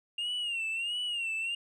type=tone with vibrato; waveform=sine; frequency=2794 Hz; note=F7; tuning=in tune; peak=-28 dBFS; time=0.18-1.55 s; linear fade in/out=5 ms; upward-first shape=sine; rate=1.5 Hz; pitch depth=100 cents each way; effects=tanh soft clip ceiling -30 dBFS